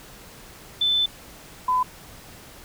sine tone pair in turn, 3520 / 1007.9 Hz, A7 / B5, 0 / +35 cents, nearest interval octave + minor seventh, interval 2165 cents, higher first, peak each -18 dBFS, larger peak neither, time 0.81-1.06 / 1.68-1.83 s, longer first, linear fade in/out 5 ms, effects pink hiss -45 dBFS RMS until 2.64 s

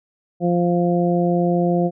harmonic tone, 174.61 Hz, F3, in tune, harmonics 1 / 2 / 3 / 4, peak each -18 / -21 / -23 / -24 dBFS, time 0.4-1.91 s, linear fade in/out 50 ms, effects none

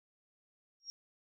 sine tone with exponential growth, 5588 Hz, F8, in tune, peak -37 dBFS, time 0.8-0.9 s, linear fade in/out 0 ms, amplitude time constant 20 ms, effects none

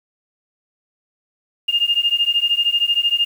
sine beating tone pair, 2817 / 2830 Hz, F7 / F7, +14 / +22 cents, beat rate 13 Hz, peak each -18 / -18 dBFS, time 1.68-3.25 s, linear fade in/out 10 ms, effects 7-bit

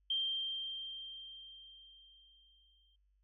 sine tone with exponential decay, 3163 Hz, G7, 15 cents sharp, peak -31 dBFS, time 0.1-2.96 s, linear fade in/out 5 ms, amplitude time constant 620 ms, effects added 49 Hz sine -70 dBFS peak until 3.23 s

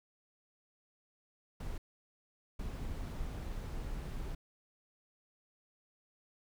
brown noise bursts at uneven times, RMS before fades -40 dBFS, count 2, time 1.6-1.78 / 2.59-4.35 s, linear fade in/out 5 ms, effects none

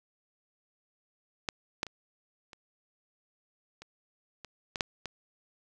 clicks, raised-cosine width 0.2 ms, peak -13 / -12 / -26 / -30 / -29 / -26 / -18 / -9 / -20 dBFS, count 9, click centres 1.488 / 1.831 / 1.867 / 2.532 / 3.82 / 4.447 / 4.758 / 4.808 / 5.057 s, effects none

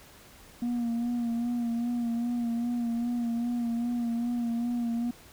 sine tone with vibrato, 236.8 Hz, A#3, 27 cents sharp, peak -24 dBFS, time 0.62-5.11 s, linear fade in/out 5 ms, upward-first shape sine, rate 2.5 Hz, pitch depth 36 cents each way, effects tanh soft clip ceiling -26 dBFS + pink hiss -53 dBFS RMS until 5.32 s

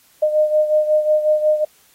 sine beating tone pair, 610 / 615.5 Hz, D#5 / D#5, -34 / -19 cents, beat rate 5.5 Hz, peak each -14 / -20 dBFS, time 0.22-1.65 s, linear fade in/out 10 ms, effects white hiss -54 dBFS RMS until 1.94 s + AAC 48 kbps

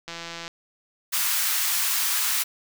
click train, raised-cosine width 0.2 ms, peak -18 dBFS, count 68, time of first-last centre 0.08-0.479 s, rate 168 Hz
white high-pass noise, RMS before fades -24 dBFS, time 1.12-2.44 s, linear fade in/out 20 ms, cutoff 980 Hz, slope 24 dB/octave
effects none

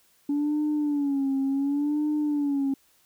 sine tone with vibrato, 285.3 Hz, C#4, 50 cents sharp, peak -21 dBFS, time 0.29-2.74 s, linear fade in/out 5 ms, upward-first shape sine, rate 0.69 Hz, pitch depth 93 cents each way, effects tanh soft clip ceiling -20 dBFS + white hiss -63 dBFS RMS until 3.05 s

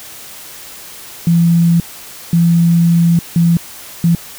sine tone bursts at uneven times, 169.2 Hz, E3, 45 cents sharp, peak -7 dBFS, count 4, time 1.27-1.8 / 2.33-3.19 / 3.36-3.57 / 4.04-4.15 s, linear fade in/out 2 ms, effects white hiss -33 dBFS RMS until 4.38 s

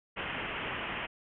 white low-pass noise, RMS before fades -37 dBFS, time 0.16-1.07 s, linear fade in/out 20 ms, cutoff 3100 Hz, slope 96 dB/octave, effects none

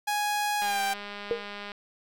sawtooth tone with pitch glide, 831 to 786.6 Hz, G#5 to G5, +1 to +6 cents, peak -22 dBFS, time 0.07-0.94 s, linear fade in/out 10 ms, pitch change -95 cents, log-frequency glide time 0.6-0.81 s
click train, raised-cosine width 0.3 ms, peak -23 dBFS, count 225, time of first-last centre 0.62-1.718 s, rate 204 Hz
sine tone with exponential decay, 466.2 Hz, A#4, in tune, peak -20 dBFS, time 1.31-1.46 s, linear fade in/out 0 ms, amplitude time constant 32 ms
effects none

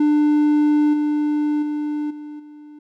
triangle tone with level steps, 298 Hz, D4, 25 cents sharp, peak -11 / -15 / -19 / -29 / -36 dBFS, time 0-2.79 s, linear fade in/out 5 ms, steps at 0.93 / 1.62 / 2.1 / 2.39 s, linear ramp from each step 10 ms, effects none

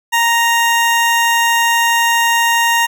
20% pulse tone, 932.3 Hz, A#5, in tune, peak -6 dBFS, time 0.12-2.87 s, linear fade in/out 20 ms, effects none

